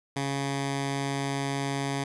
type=tone with notch filter; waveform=10% pulse; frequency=138.59 Hz; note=C#3; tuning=in tune; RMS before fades=-30 dBFS; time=0.16-2.04 s; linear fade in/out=5 ms; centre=510 Hz; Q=2; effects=resampled to 24000 Hz